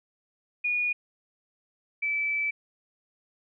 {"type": "tone pair in turn", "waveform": "sine", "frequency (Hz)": [2449, 2312], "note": ["D#7", "D7"], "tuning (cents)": [-28, -28], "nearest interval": "minor second", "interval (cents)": 100, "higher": "first", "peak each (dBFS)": [-24, -25], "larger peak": "first", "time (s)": [[0.64, 0.93], [2.02, 2.51]], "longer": "second", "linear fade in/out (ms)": 10, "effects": []}